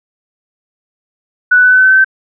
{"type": "tone with pitch steps", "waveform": "sine", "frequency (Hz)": [1480, 1489.4, 1498.9, 1508.5, 1518.1, 1527.8, 1537.5, 1547.3], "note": ["F#6", "F#6", "F#6", "F#6", "F#6", "G6", "G6", "G6"], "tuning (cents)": [0, 11, 22, 33, 44, -45, -34, -23], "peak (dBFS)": -4, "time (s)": [1.51, 2.046], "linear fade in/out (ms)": 10, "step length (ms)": 67, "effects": []}